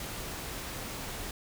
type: noise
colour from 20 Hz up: pink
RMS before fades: -39 dBFS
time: 0-1.31 s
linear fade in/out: 2 ms
effects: none